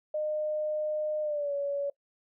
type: tone with pitch glide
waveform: sine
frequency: 610 to 565.9 Hz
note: D#5 to C#5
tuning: -34 to +36 cents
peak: -28 dBFS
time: 0.14-1.9 s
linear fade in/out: 5 ms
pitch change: -130 cents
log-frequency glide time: 1.22-1.53 s
effects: noise-tail reverb RT60 0.1 s tail -21 dB re dry